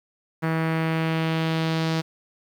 sawtooth tone with low-pass filter sweep, 161.6 Hz, E3, 34 cents flat, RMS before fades -24 dBFS, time 0.42-2.02 s, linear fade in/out 20 ms, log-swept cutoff 1800 to 4800 Hz, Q 1.7, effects 8-bit

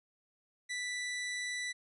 sawtooth tone, 1975.5 Hz, B6, in tune, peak -32 dBFS, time 0.69-1.73 s, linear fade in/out 20 ms, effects resampled to 24000 Hz

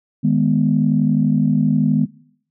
sine chord, G# minor, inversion second, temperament equal, 155.56 / 207.7 / 246.9 Hz, D#3 / G#3 / B3, 0 / 0 / 0 cents, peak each -17 dBFS, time 0.23-2.06 s, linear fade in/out 20 ms, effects noise-tail reverb RT60 0.6 s tail -19 dB re dry + tanh soft clip ceiling -3 dBFS

